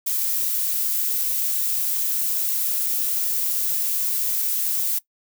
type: noise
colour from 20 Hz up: violet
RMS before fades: -23 dBFS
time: 0.06-4.99 s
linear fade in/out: 10 ms
effects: noise-tail reverb RT60 0.1 s tail -19 dB re dry